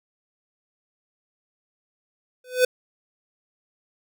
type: tone with exponential growth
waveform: square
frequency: 503 Hz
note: B4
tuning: 32 cents sharp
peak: -13 dBFS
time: 2.44-2.65 s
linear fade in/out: 5 ms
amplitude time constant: 45 ms
effects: none